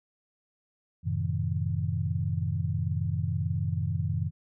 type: chord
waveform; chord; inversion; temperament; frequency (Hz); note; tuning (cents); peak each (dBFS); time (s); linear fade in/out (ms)
sine; F# diminished seventh; none; just; 92.5 / 111 / 133.2 / 159.84; F#2 / A2 / C3 / Eb3; 0 / +16 / +31 / +47; -30 / -33 / -33 / -32; 1.03-4.31; 50
effects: none